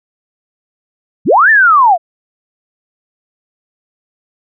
sine linear two-way sweep, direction up then down, 98 to 1818 to 642 Hz, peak -4 dBFS, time 1.25-1.98 s, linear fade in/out 50 ms, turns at 1.5 s, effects none

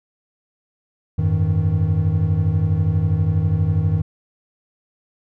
triangle tone cluster, 89.6 / 101.9 / 157 Hz, F2 / G#2 / D#3, +45 / -32 / +16 cents, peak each -18 dBFS, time 1.18-4.02 s, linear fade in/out 10 ms, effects none

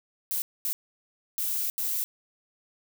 violet noise bursts at uneven times, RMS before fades -29 dBFS, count 4, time 0.31-0.42 / 0.65-0.73 / 1.38-1.7 / 1.78-2.04 s, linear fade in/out 0 ms, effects none

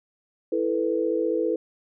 sine chord, E suspended fourth, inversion none, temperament just, 329.6 / 439.5 / 494.4 Hz, E4 / A4 / B4, 0 / -2 / +2 cents, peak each -26 dBFS, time 0.52-1.56 s, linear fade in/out 5 ms, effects none

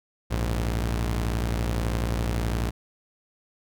sawtooth tone pair together, 58.4 / 105 Hz, A#1 / G#2, +4 / +19 cents, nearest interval minor seventh, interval 1015 cents, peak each -21 / -27 dBFS, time 0.3-2.71 s, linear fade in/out 20 ms, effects none

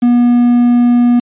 triangle tone with quantisation, 241.6 Hz, B3, 38 cents flat, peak -4 dBFS, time 0.02-1.2 s, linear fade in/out 10 ms, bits 5, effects resampled to 8000 Hz

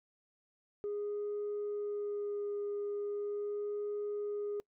sine tone with vibrato, 411.5 Hz, G#4, 16 cents flat, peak -33 dBFS, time 0.84-4.6 s, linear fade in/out 0 ms, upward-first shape sine, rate 0.4 Hz, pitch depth 10 cents each way, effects noise-tail reverb RT60 0.1 s tail -26 dB re dry + tanh soft clip ceiling -32 dBFS

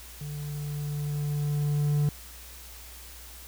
triangle tone with level ramp, 146.83 Hz, D3, in tune, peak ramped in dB -32 to -19 dBFS, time 0.21-2.09 s, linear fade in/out 2 ms, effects added 60 Hz sine -47 dBFS peak until 3.47 s + white hiss -47 dBFS RMS until 3.47 s

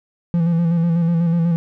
triangle tone with vibrato, 168.6 Hz, E3, 39 cents sharp, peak -12 dBFS, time 0.34-1.56 s, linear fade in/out 0 ms, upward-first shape square, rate 8.1 Hz, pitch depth 35 cents each way, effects none

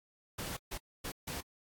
pink noise bursts at uneven times, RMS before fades -40 dBFS, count 4, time 0.38-0.57 / 0.71-0.78 / 1.04-1.12 / 1.27-1.41 s, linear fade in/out 10 ms, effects AAC 64 kbps

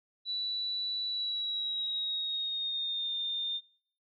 sine tone with pitch glide, 3951 to 3623 Hz, B7 to A7, 0 to +50 cents, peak -31 dBFS, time 0.25-3.61 s, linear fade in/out 50 ms, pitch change -150 cents, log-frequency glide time 1.07-3.14 s, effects noise-tail reverb RT60 0.6 s tail -24 dB re dry

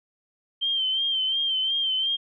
sine tone with vibrato, 3136 Hz, G7, in tune, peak -22 dBFS, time 0.61-2.17 s, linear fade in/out 20 ms, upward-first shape sine, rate 2.8 Hz, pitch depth 50 cents each way, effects none

